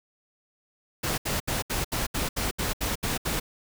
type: noise bursts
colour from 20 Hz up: pink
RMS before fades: -28 dBFS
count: 11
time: 1.03-3.4 s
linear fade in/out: 10 ms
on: 150 ms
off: 72 ms
effects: none